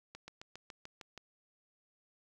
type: slowing click train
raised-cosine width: 0.2 ms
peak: -30 dBFS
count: 8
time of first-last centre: 0.15-1.177 s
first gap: 130 ms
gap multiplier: 1.04
effects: 11-bit